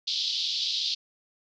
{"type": "band-pass noise", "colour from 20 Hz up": "pink", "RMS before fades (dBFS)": -29, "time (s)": [0.07, 0.95], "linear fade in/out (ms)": 10, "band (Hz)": [3300, 5000], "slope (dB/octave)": 48, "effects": []}